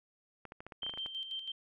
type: clicks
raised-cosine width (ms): 0.5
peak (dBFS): -31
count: 11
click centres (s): 0.453 / 0.521 / 0.605 / 0.666 / 0.722 / 0.832 / 0.865 / 0.895 / 0.938 / 0.975 / 1.061
type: tone with tremolo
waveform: sine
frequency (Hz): 3136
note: G7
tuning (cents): 0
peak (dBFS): -36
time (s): 0.82-1.52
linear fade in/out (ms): 5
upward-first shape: square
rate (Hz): 6.1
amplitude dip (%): 55
effects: none